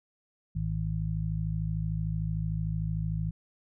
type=harmonic tone; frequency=53.3 Hz; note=G#1; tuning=46 cents sharp; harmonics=1 / 2 / 3; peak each=-34 / -33 / -31 dBFS; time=0.55-3.31 s; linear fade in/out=10 ms; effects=none